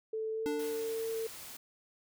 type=tone with pitch glide; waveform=sine; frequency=440 to 450.5 Hz; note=A4 to A4; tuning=0 to +41 cents; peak=-33 dBFS; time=0.13-1.27 s; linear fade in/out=5 ms; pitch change=+41 cents; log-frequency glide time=0.32-0.54 s
type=tone with exponential decay; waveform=square; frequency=293.7 Hz; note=D4; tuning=in tune; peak=-33 dBFS; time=0.46-1.29 s; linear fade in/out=0 ms; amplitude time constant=180 ms
type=noise; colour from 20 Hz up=white; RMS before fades=-47 dBFS; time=0.59-1.57 s; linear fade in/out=5 ms
effects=none